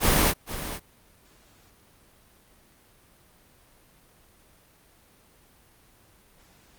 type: noise with echo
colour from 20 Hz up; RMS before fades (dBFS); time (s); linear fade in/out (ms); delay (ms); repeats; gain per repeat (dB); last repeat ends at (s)
pink; -20; 0-0.34; 50; 460; 1; -13; 0.8
effects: pink hiss -58 dBFS RMS until 6.78 s + Opus 32 kbps